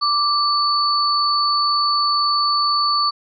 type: tone pair together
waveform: sine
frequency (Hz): 1174.7 / 4479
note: D6 / C#8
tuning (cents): 0 / +17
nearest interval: octave + major seventh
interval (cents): 2317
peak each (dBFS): -17 / -19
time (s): 0.01-3.11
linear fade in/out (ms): 20
effects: none